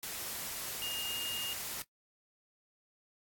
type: tone in noise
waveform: sine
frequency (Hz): 2836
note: F7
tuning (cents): +26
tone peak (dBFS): -37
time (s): 0.82-1.53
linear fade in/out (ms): 0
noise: white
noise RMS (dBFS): -40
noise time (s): 0.03-1.82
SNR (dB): 0
effects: noise-tail reverb RT60 0.1 s tail -19 dB re dry + AAC 64 kbps